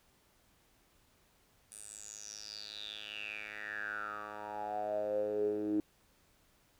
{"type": "tone with band-pass filter sweep", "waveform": "10% pulse", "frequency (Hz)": 105.1, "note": "G#2", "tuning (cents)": 21, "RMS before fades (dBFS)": -39, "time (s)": [1.72, 5.8], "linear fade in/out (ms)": 0, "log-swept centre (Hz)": [9500, 310], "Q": 9.3, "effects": ["pink hiss -69 dBFS RMS until 6.79 s"]}